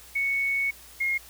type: tone pair in turn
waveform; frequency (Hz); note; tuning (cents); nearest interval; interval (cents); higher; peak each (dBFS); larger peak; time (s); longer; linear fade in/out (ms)
sine; 2217 / 2146; C#7 / C7; 0 / +43; minor second; 57; first; -23; neither; 0.15-0.71 / 1-1.18; first; 10
effects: added 60 Hz sine -55 dBFS peak until 1.29 s + white hiss -49 dBFS RMS until 1.29 s